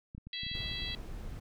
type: clicks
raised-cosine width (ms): 5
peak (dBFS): -33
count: 12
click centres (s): 0.149 / 0.18 / 0.27 / 0.434 / 0.466 / 0.515 / 0.552 / 0.604 / 0.661 / 0.714 / 0.819 / 0.901
type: harmonic tone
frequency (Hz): 660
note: E5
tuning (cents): +2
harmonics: 3 / 4 / 5 / 6 / 7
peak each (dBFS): -45 / -46 / -40 / -41 / -48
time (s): 0.33-0.95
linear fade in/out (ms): 2
type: noise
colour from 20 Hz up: brown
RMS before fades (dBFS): -42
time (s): 0.54-1.4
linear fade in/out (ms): 10
effects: none

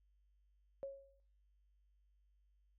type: tone with exponential decay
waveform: sine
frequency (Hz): 549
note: C#5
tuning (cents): -17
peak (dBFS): -39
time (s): 0.83-1.2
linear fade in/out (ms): 0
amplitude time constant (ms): 80
effects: noise-tail reverb RT60 0.6 s tail -23 dB re dry + added 50 Hz sine -70 dBFS peak until 2.78 s

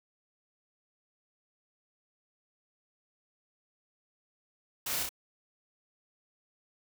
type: noise with echo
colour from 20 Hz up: white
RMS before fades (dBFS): -35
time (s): 4.86-5.03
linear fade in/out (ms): 5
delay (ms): 31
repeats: 2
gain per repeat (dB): -2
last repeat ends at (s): 5.092
effects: none

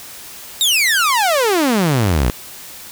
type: exponential sweep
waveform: sawtooth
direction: down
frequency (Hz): 3825 to 55.6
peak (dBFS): -9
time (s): 0.61-2.3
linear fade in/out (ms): 0
effects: white hiss -35 dBFS RMS until 2.91 s

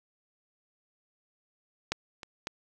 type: clicks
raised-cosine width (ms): 0.2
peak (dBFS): -11 / -24 / -16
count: 3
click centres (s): 1.92 / 2.232 / 2.471
effects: none

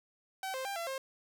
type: tone with pitch steps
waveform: sawtooth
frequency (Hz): 765 / 524 / 794 / 676 / 533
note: G5 / C5 / G5 / E5 / C5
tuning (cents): -42 / +2 / +22 / +43 / +32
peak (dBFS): -32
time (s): 0.43-0.98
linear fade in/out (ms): 2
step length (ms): 110
effects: none

